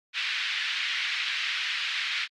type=band-pass noise; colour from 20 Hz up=pink; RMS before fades=-30 dBFS; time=0.13-2.28 s; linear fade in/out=50 ms; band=1800 to 3900 Hz; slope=24 dB/octave; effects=Opus 48 kbps